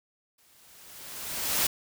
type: noise with exponential growth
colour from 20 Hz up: white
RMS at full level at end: -24 dBFS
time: 0.38-1.67 s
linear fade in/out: 5 ms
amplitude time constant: 280 ms
effects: none